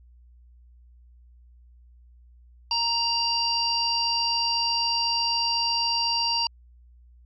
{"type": "harmonic tone", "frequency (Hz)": 934, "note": "A#5", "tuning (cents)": 3, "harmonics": [1, 3, 5, 6], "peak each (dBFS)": [-28, -31, -24, -35], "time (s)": [2.71, 6.47], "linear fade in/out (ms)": 2, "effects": ["added 60 Hz sine -50 dBFS peak until 7.25 s"]}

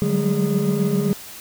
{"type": "tone cluster", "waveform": "triangle", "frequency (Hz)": [148.4, 185.8, 193.2, 209.6, 409.8], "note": ["D3", "F#3", "G3", "G#3", "G#4"], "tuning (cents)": [18, 7, -25, 16, -23], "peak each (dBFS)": -22, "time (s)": [0.02, 1.13], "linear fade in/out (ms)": 0, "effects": ["white hiss -38 dBFS RMS until 1.4 s"]}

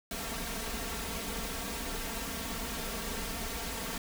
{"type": "noise with comb filter", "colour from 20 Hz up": "pink", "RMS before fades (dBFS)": -37, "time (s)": [0.11, 3.98], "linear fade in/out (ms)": 2, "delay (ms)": 4.4, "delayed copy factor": 0.95, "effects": []}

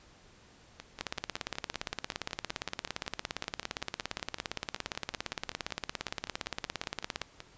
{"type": "two click trains", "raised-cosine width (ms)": 0.2, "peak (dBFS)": [-15, -24], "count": [109, 36], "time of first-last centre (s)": [[1.01, 7.217], [0.8, 7.404]], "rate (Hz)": [17.4, 5.3], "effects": ["pink hiss -59 dBFS RMS until 7.57 s", "resampled to 16000 Hz"]}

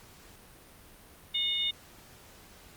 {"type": "harmonic tone", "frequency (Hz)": 727, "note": "F#5", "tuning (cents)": -31, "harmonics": [3, 4, 5], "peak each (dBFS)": [-39, -33, -28], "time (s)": [1.34, 1.71], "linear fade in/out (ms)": 10, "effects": ["pink hiss -54 dBFS RMS until 2.76 s", "Opus 48 kbps"]}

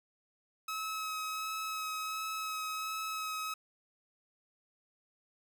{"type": "tone with vibrato", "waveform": "sawtooth", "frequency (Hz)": 1283, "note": "E6", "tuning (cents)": -47, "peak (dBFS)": -32, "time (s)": [0.68, 3.54], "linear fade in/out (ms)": 5, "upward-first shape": "sine", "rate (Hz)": 1.4, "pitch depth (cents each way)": 13, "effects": []}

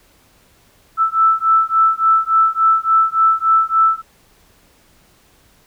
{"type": "beating tone pair", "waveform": "sine", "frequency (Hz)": [1318.5, 1322], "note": ["E6", "E6"], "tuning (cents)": [0, 5], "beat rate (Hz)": 3.5, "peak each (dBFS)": -14, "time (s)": [0.97, 4.02], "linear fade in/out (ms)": 50, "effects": ["pink hiss -53 dBFS RMS until 5.66 s"]}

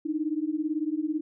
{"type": "beating tone pair", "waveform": "sine", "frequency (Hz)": [299.7, 317.7], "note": ["D4", "D#4"], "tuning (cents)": [35, 36], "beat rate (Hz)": 18, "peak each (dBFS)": -29, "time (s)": [0.05, 1.21], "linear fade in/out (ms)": 10, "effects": []}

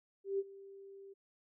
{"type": "tone with ADSR envelope", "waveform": "sine", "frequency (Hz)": 392.9, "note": "G4", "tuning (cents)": 4, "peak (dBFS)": -30, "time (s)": [0.24, 1.14], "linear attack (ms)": 150, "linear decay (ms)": 39, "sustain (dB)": -20, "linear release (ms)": 17, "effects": []}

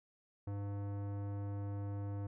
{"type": "tone with tanh clipping", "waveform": "sine", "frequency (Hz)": 100.7, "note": "G2", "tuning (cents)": 47, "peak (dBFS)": -40, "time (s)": [0.47, 2.27], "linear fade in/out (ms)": 5, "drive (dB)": 18, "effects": []}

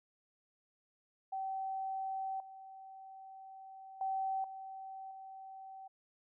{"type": "tone with level steps", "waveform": "sine", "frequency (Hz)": 769, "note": "G5", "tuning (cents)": -33, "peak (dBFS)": [-36, -49, -33, -44, -47], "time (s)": [1.32, 5.88], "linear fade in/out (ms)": 10, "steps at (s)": [2.4, 4.01, 4.44, 5.11], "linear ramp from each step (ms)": 2, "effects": []}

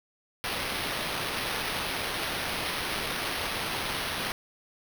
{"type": "noise with sample-and-hold", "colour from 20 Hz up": "white", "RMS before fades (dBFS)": -32, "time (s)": [0.44, 4.32], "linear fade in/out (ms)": 0, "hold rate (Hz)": 7350, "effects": []}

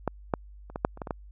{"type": "clicks", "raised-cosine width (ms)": 1, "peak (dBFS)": [-12, -10, -30, -18, -7, -30, -19, -22, -15], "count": 9, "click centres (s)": [0.077, 0.338, 0.7, 0.759, 0.849, 0.974, 1.018, 1.072, 1.108], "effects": ["added 50 Hz sine -45 dBFS peak until 1.31 s"]}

